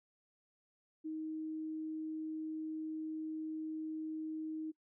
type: tone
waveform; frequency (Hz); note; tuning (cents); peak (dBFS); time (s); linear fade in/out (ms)
sine; 314.2; D#4; +17; -38; 1.04-4.72; 20
effects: noise-tail reverb RT60 0.1 s tail -24 dB re dry